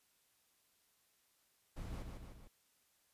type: noise with echo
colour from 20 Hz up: brown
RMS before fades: -45 dBFS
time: 1.76-2.03 s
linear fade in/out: 10 ms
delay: 150 ms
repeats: 3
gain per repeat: -4 dB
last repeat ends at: 2.48 s
effects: white hiss -75 dBFS RMS until 3.13 s + resampled to 32000 Hz